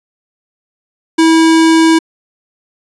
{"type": "tone", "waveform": "square", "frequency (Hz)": 324.6, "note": "E4", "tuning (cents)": -27, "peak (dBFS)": -6, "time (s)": [1.18, 1.99], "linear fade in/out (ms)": 10, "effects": ["resampled to 22050 Hz"]}